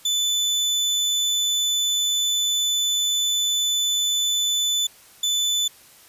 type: tone pair in turn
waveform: 30% pulse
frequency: 3501 / 3501 Hz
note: A7 / A7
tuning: -9 / -9 cents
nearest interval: unison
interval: 0 cents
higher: neither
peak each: -17 dBFS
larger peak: neither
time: 0.05-4.87 / 5.23-5.68 s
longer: first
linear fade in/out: 5 ms
effects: white hiss -50 dBFS RMS until 6.08 s + resampled to 32000 Hz